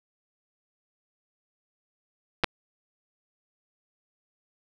clicks, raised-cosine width 0.3 ms, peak -6 dBFS, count 2, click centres 2.437 / 2.443 s, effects none

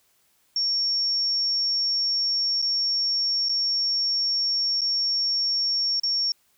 sine tone with dropouts, 5500 Hz, F8, 27 cents flat, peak -21 dBFS, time 0.56-6.32 s, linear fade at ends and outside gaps 2 ms, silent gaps 2.618-2.624 / 3.487-3.493 / 4.809-4.816 / 5.998-6.034 s, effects white hiss -65 dBFS RMS until 6.57 s

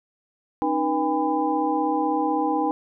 sine tone cluster, 271.2 / 307.2 / 484.2 / 806 / 1005 Hz, C#4 / D#4 / B4 / G5 / B5, -38 / -22 / -34 / +48 / +30 cents, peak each -32 / -24 / -29 / -24 / -30 dBFS, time 0.62-2.71 s, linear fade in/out 0 ms, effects none

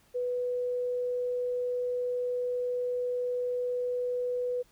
sine tone, 493.9 Hz, B4, in tune, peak -28 dBFS, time 0.14-4.63 s, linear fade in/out 20 ms, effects pink hiss -64 dBFS RMS until 4.71 s

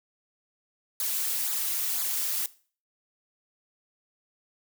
blue noise with flanger, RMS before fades -29 dBFS, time 1-2.46 s, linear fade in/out 2 ms, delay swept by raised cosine 0.34 to 4.74 ms, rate 2 Hz, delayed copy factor -0.8, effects noise-tail reverb RT60 0.4 s tail -18 dB re dry

